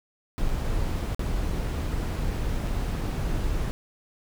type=noise with dropouts; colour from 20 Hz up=brown; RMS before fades=-27 dBFS; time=0.38-3.71 s; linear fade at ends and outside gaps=0 ms; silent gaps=0.487-0.491 / 1.147-1.194 / 2.667-2.672 s; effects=none